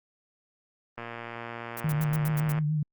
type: click train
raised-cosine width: 0.5 ms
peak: -22 dBFS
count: 189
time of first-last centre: 0.98-2.587 s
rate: 117 Hz
type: noise bursts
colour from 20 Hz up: violet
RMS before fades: -37 dBFS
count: 7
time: 1.77-2.521 s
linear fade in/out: 2 ms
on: 31 ms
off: 89 ms
type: tone with vibrato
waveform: sine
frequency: 152 Hz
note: D#3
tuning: 40 cents flat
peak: -24 dBFS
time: 1.84-2.83 s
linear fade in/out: 5 ms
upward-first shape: sine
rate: 7 Hz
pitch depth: 44 cents each way
effects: Opus 24 kbps

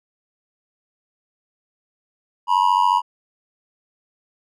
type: tone with amplitude modulation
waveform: triangle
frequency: 967 Hz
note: B5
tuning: 37 cents flat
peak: -8 dBFS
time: 2.47-3.02 s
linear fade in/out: 50 ms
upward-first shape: sine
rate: 94.1 Hz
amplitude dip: 95%
effects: none

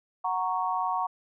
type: chord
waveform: sine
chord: F# major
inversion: none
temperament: equal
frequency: 740 / 932.3 / 1108.7 Hz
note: F#5 / A#5 / C#6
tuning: 0 / 0 / 0 cents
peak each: -30 dBFS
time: 0.24-1.07 s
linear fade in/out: 10 ms
effects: none

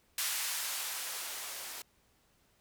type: noise with band-pass filter sweep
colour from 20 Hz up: violet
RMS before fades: -38 dBFS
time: 0.18-1.82 s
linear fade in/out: 2 ms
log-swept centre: 1300 to 370 Hz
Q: 0.72
effects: pink hiss -70 dBFS RMS until 2.6 s

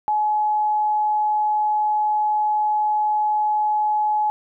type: tone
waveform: sine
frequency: 848 Hz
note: G#5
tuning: 36 cents sharp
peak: -17 dBFS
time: 0.08-4.3 s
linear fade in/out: 0 ms
effects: none

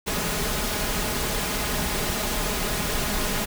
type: noise with comb filter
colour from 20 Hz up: pink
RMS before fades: -26 dBFS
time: 0.06-3.46 s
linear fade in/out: 20 ms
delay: 4.8 ms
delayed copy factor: +0.5
effects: none

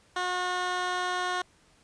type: tone with band-pass filter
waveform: 15% pulse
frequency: 361.9 Hz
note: F#4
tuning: 38 cents flat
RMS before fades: -30 dBFS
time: 0.16-1.42 s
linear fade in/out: 5 ms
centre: 1900 Hz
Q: 0.53
effects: pink hiss -62 dBFS RMS until 1.83 s + resampled to 22050 Hz

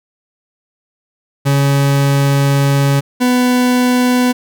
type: tone pair in turn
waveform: 40% pulse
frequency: 139.7 / 248.9 Hz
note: C#3 / B3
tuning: +14 / +14 cents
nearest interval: minor seventh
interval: 1000 cents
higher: second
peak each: -9 dBFS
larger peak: neither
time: 1.45-3.01 / 3.2-4.33 s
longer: first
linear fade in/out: 20 ms
effects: none

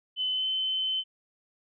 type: tone with pitch glide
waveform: sine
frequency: 3031 to 3061 Hz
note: F#7 to G7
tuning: +41 to -42 cents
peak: -26 dBFS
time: 0.16-1.04 s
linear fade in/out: 50 ms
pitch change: +17 cents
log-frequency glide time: 0.32-0.46 s
effects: none

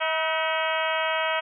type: harmonic tone with a mistuned harmonic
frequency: 320 Hz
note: D#4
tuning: 49 cents sharp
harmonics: 2 / 3 / 4 / 5 / 6 / 7 / 8 / 9 / 10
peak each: -28 / -30 / -31 / -32 / -33 / -33 / -34 / -35 / -35 dBFS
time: 0-1.41 s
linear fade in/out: 20 ms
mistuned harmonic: 5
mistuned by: -67 cents
effects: none

